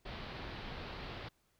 pink low-pass noise, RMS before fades -45 dBFS, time 0.05-1.29 s, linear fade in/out 10 ms, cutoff 4500 Hz, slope 48 dB/octave, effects pink hiss -75 dBFS RMS until 1.59 s

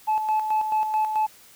sine tone with tremolo, 864 Hz, A5, 32 cents flat, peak -17 dBFS, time 0.07-1.27 s, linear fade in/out 20 ms, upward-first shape square, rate 4.6 Hz, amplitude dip 55%, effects tanh soft clip ceiling -17 dBFS + white hiss -51 dBFS RMS until 1.55 s

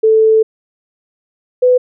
sine tone pair in turn, 440 / 500.7 Hz, A4 / B4, 0 / +24 cents, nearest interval major second, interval 224 cents, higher second, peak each -6 dBFS, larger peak neither, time 0.03-0.43 / 1.62-1.78 s, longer first, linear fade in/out 10 ms, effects none

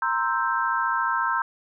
sine chord, C dominant seventh, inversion third, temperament equal, 932.3 / 1046.5 / 1318.5 / 1568 Hz, Bb5 / C6 / E6 / G6, 0 / 0 / 0 / 0 cents, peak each -27 dBFS, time 0.02-1.42 s, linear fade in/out 2 ms, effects none

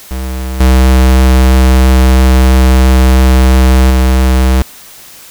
square tone with level steps, 64.5 Hz, C2, 24 cents flat, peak -16 / -4 / -6 dBFS, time 0.11-4.62 s, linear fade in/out 0 ms, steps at 0.6 / 3.9 s, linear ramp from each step 5 ms, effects white hiss -34 dBFS RMS until 5.3 s

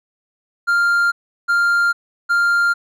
triangle tone bursts, 1396.9 Hz, F6, in tune, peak -11 dBFS, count 3, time 0.67-2.74 s, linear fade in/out 20 ms, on 450 ms, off 360 ms, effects none

